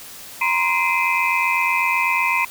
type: tone cluster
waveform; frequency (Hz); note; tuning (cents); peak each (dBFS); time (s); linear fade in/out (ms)
sine; 950 / 1038 / 2065 / 2377 / 2555; A#5 / C6 / C7 / D7 / D#7; +33 / -14 / -23 / +20 / +45; -23; 0.41-2.45; 5
effects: white hiss -38 dBFS RMS until 2.5 s